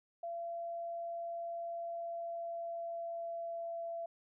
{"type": "tone with pitch glide", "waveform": "sine", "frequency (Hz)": [680, 673.7], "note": ["F5", "E5"], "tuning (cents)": [-46, 38], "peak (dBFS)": -38, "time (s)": [0.23, 4.06], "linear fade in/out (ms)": 5, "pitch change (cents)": -16, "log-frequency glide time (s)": [1.71, 3.85], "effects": []}